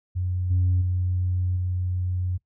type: tone with level steps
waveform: sine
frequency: 90.7 Hz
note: F#2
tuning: 34 cents flat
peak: -23 / -17 / -21 / -23 dBFS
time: 0.15-2.38 s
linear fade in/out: 20 ms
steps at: 0.5 / 0.81 / 1.56 s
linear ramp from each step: 10 ms
effects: noise-tail reverb RT60 0.1 s tail -19 dB re dry + tanh soft clip ceiling -15 dBFS